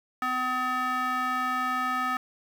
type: tone with band-pass filter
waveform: square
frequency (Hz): 253.7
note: B3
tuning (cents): +47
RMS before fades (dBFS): -28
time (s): 0.22-2.17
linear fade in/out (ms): 2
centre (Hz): 1400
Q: 3.1
effects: 8-bit